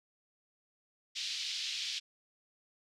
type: band-pass noise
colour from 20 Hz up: pink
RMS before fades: -38 dBFS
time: 1.15-2 s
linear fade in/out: 20 ms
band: 3000 to 5100 Hz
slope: 24 dB/octave
effects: none